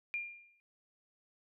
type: tone with exponential decay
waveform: sine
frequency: 2400 Hz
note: D7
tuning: 37 cents sharp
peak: -32 dBFS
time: 0.14-0.6 s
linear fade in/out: 0 ms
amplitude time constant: 100 ms
effects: none